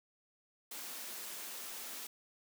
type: high-pass noise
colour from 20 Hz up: white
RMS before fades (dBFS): -45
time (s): 0.71-2.07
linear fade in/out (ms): 5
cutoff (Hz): 200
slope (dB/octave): 24
effects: none